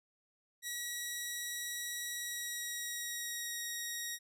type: tone with pitch glide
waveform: 10% pulse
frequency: 1922 to 1887.9 Hz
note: B6 to A#6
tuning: -48 to +21 cents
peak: -29 dBFS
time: 0.62-4.19 s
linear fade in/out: 50 ms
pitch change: -31 cents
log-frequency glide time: 2.12-3.65 s
effects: none